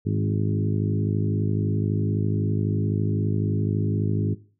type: harmonic tone with a mistuned harmonic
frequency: 51.91 Hz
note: G#1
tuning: in tune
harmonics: 2 / 3 / 4 / 5 / 6 / 7 / 8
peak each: -24 / -28 / -30 / -32 / -34 / -35 / -36 dBFS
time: 0.05-4.35 s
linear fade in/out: 20 ms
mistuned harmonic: 3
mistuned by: +30 cents
effects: noise-tail reverb RT60 0.4 s tail -18 dB re dry